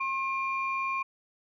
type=tone pair together; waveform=sine; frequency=1071.4 / 2392 Hz; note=C6 / D7; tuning=+41 / +31 cents; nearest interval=octave + major second; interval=1390 cents; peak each=-29 / -32 dBFS; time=0-1.03 s; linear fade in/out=10 ms; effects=tanh soft clip ceiling -20 dBFS